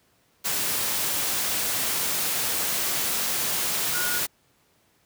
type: tone in noise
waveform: sine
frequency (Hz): 1445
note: F#6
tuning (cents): -41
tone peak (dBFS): -29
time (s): 3.93-4.2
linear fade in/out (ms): 20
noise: white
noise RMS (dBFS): -26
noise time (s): 0.44-4.27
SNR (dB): -6
effects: pink hiss -64 dBFS RMS until 5.05 s + high-pass 80 Hz 12 dB/octave